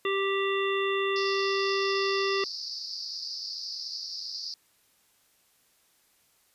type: harmonic tone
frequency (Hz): 392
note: G4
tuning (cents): 0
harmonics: 1 / 3 / 5 / 7 / 9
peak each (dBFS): -27 / -32 / -34 / -35 / -37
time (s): 0.05-2.44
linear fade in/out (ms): 2
type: band-pass noise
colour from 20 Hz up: pink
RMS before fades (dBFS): -37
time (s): 1.16-4.54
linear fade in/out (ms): 0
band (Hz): 4500 to 5300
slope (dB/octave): 96
effects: white hiss -66 dBFS RMS until 6.54 s + resampled to 32000 Hz